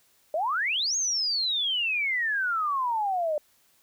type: exponential two-way sweep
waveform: sine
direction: up then down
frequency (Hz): 587.3 to 6645 to 587.3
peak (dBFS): -24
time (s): 0.34-3.38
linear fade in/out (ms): 2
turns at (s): 0.96
effects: white hiss -64 dBFS RMS until 3.82 s